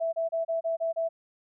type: tone bursts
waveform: sine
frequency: 659.3 Hz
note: E5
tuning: in tune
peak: -25 dBFS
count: 7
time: 0-1.09 s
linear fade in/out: 20 ms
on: 130 ms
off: 30 ms
effects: none